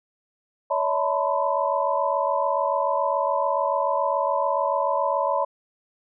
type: tone cluster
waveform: sine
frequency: 566 / 643 / 894 / 992 / 1039 Hz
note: C#5 / E5 / A5 / B5 / C6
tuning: +36 / -43 / +27 / +7 / -12 cents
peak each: -25 / -28 / -28 / -25 / -31 dBFS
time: 0.7-5.45 s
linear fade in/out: 10 ms
effects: none